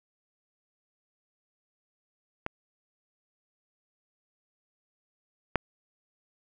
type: clicks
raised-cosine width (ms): 0.5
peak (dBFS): -16 / -8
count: 2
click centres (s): 2.464 / 5.557
effects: none